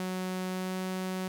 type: tone with pitch glide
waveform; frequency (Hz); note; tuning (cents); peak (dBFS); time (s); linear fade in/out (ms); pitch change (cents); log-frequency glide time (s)
sawtooth; 185 to 186.29; F#3 to F#3; 0 to +12; -28; 0-1.28; 2; +12; 0.5-0.79
effects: none